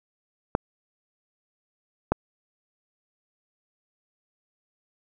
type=clicks; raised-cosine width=1 ms; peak=-6 / -6 dBFS; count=2; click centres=0.551 / 2.12 s; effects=none